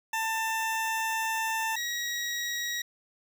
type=tone pair in turn; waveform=20% pulse; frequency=892 / 1906.5 Hz; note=A5 / A#6; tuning=+23 / +38 cents; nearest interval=octave + minor second; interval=1315 cents; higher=second; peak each=-23 / -25 dBFS; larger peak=first; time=0.13-1.76 / 1.76-2.82 s; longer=first; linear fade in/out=5 ms; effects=none